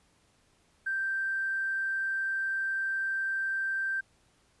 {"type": "tone with tanh clipping", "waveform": "triangle", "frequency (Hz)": 1568, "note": "G6", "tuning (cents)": 0, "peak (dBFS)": -28, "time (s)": [0.86, 4.01], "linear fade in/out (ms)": 10, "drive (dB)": 3, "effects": ["pink hiss -67 dBFS RMS until 4.6 s", "resampled to 24000 Hz"]}